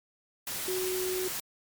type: tone in noise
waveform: sine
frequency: 370 Hz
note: F#4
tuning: in tune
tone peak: -30 dBFS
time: 0.68-1.28 s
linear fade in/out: 2 ms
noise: white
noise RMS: -35 dBFS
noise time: 0.47-1.4 s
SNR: +2 dB
effects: MP3 96 kbps